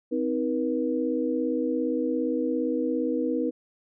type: tone cluster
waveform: sine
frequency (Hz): 258.4 / 315.8 / 481.1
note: C4 / D#4 / B4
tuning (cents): -21 / +26 / -45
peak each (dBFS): -28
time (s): 0.11-3.51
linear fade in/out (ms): 20
effects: none